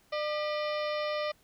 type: harmonic tone with a mistuned harmonic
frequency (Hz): 601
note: D5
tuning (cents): +40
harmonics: 1 / 2 / 3 / 4 / 5 / 6 / 7 / 8 / 9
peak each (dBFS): -31 / -37 / -41 / -43 / -45 / -47 / -48 / -49 / -50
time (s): 0.12-1.32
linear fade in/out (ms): 10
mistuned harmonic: 3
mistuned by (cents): +140
effects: pink hiss -65 dBFS RMS until 1.43 s